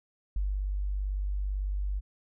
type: tone with ADSR envelope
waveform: sine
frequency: 48.98 Hz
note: G1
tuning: 1 cent flat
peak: -26 dBFS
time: 0.36-2.01 s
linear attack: 3 ms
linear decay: 250 ms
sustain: -2 dB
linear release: 29 ms
effects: none